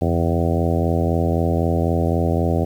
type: harmonic tone with a mistuned harmonic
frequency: 83.9 Hz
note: E2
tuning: 31 cents sharp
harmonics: 1 / 2 / 3 / 4 / 5 / 6 / 7 / 8 / 9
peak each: -20 / -23 / -25 / -26 / -27 / -28 / -28 / -29 / -30 dBFS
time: 0.01-2.65 s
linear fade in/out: 10 ms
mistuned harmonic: 1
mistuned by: +87 cents
effects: 8-bit